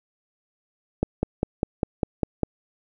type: click train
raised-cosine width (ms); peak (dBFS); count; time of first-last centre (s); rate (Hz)
2; -8; 8; 1.03-2.433; 4.99
effects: none